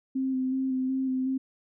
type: tone with vibrato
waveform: sine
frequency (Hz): 261.6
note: C4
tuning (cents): 0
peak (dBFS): -25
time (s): 0.15-1.38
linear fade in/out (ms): 10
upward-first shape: square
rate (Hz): 2.7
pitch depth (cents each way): 17
effects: none